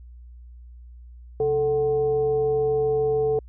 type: tone with frequency modulation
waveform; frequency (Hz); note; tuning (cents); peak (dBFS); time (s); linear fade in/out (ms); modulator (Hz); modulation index
sine; 440; A4; 0; -19; 1.4-3.39; 2; 309; 0.42
effects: added 60 Hz sine -41 dBFS peak until 3.48 s